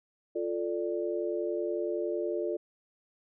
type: chord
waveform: sine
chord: D minor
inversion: first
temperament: equal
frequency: 349.2 / 440 / 587.3 Hz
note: F4 / A4 / D5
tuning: 0 / 0 / 0 cents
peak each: -32 / -34 / -35 dBFS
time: 0.35-2.57 s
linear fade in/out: 10 ms
effects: none